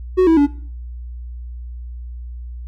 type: tone with pitch steps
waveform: triangle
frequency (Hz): 370 / 325.8 / 287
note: F#4 / E4 / D4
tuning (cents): 0 / -20 / -40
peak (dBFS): -7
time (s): 0.17-0.47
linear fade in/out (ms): 20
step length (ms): 100
effects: noise-tail reverb RT60 0.5 s tail -20 dB re dry + added 60 Hz sine -28 dBFS peak until 2.67 s